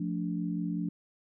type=chord; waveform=sine; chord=D minor; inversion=first; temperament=equal with one note detuned; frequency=174.61 / 220 / 290 Hz; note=F3 / A3 / D4; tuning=0 / 0 / -22 cents; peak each=-32 / -37 / -35 dBFS; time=0-0.89 s; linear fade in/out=5 ms; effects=none